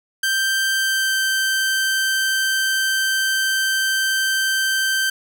sawtooth tone with pitch glide, 1568 to 1557.2 Hz, G6 to G6, 0 to -12 cents, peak -14 dBFS, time 0.23-5.1 s, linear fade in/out 5 ms, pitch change -12 cents, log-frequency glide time 0.72-1.15 s, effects none

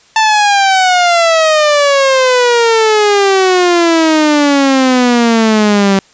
sawtooth exponential sweep, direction down, 889 to 192.7 Hz, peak -3 dBFS, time 0.16-5.99 s, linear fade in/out 2 ms, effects white hiss -46 dBFS RMS until 6.13 s + resampled to 16000 Hz

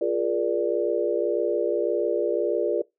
sine chord, Bb dominant seventh, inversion second, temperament equal with one note detuned, 349.2 / 415.3 / 477.1 / 587.3 Hz, F4 / Ab4 / Bb4 / D5, 0 / 0 / +40 / 0 cents, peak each -27 dBFS, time 0.01-2.82 s, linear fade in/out 5 ms, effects noise-tail reverb RT60 0.2 s tail -23 dB re dry

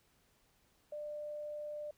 sine tone, 596 Hz, D5, 25 cents sharp, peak -40 dBFS, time 0.92-1.91 s, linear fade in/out 5 ms, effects pink hiss -72 dBFS RMS until 1.97 s

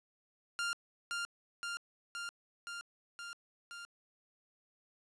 sawtooth tone with echo, 1396.9 Hz, F6, in tune, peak -30 dBFS, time 0.59-0.73 s, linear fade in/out 0 ms, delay 520 ms, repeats 6, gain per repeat -2 dB, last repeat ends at 3.85 s, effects resampled to 22050 Hz + 11-bit

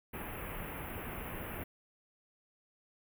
pink band-stop noise, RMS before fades -42 dBFS, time 0.13-1.64 s, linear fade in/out 10 ms, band 2800 to 11000 Hz, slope 48 dB/octave, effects none

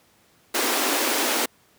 pink high-pass noise, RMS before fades -23 dBFS, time 0.54-1.46 s, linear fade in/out 10 ms, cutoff 240 Hz, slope 96 dB/octave, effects pink hiss -59 dBFS RMS until 1.78 s + high-pass 100 Hz 12 dB/octave

